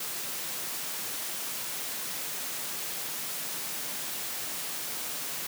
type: high-pass noise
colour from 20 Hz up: white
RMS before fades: -35 dBFS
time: 0-5.47 s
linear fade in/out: 5 ms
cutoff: 120 Hz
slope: 48 dB/octave
effects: none